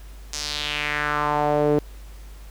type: tone with band-pass filter sweep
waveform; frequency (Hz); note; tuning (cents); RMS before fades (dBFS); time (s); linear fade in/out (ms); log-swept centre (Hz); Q
sawtooth; 148.3; D3; +17; -23; 0.33-1.79; 0; 6100 to 390; 2.7
effects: added 50 Hz sine -38 dBFS peak until 2.5 s + pink hiss -51 dBFS RMS until 2.5 s